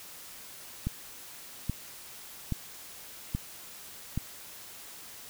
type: click train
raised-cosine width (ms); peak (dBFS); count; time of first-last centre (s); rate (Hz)
5; -17; 5; 0.87-4.176; 1.21
effects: white hiss -47 dBFS RMS until 5.29 s